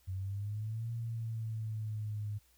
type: exponential two-way sweep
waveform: sine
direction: up then down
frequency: 92.5 to 116.54 to 103.7 Hz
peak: -35 dBFS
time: 0.07-2.39 s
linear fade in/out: 20 ms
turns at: 0.91 s
effects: added 60 Hz sine -69 dBFS peak until 2.57 s + white hiss -69 dBFS RMS until 2.57 s